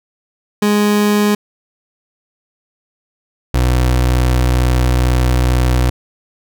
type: tone pair in turn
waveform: 30% pulse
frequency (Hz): 207.7 / 62.18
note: G#3 / B1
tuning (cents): 0 / +12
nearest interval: octave + major sixth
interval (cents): 2088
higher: first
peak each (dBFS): -8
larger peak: neither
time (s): 0.62-1.35 / 3.54-5.9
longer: second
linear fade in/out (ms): 5
effects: none

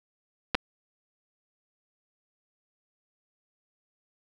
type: clicks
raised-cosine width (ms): 0.3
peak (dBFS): -8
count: 2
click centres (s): 0.547 / 0.551
effects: none

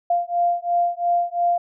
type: beating tone pair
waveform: sine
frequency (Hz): 695 / 697.9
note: F5 / F5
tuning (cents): -9 / -1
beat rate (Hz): 2.9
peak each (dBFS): -21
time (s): 0.1-1.58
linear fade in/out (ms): 5
effects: none

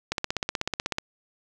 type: click train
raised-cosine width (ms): 0.2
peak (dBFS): -9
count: 15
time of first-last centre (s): 0.12-0.984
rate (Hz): 16.2
effects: none

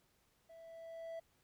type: tone with level ramp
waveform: triangle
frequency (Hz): 659.3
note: E5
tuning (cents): 0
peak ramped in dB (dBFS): -53 to -40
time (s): 0.49-1.2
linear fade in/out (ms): 10
effects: pink hiss -75 dBFS RMS until 1.43 s

